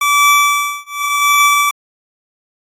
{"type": "tone with tremolo", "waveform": "25% pulse", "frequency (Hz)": 1157, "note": "D6", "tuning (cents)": -26, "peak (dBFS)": -3, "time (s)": [0.01, 1.71], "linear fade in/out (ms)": 5, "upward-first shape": "triangle", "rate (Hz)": 0.89, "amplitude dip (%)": 100, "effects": ["AAC 48 kbps"]}